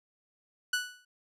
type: tone with exponential decay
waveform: sawtooth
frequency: 1480 Hz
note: F#6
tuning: in tune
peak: -21 dBFS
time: 0.73-1.05 s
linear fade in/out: 5 ms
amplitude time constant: 68 ms
effects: low-pass 11000 Hz 12 dB/octave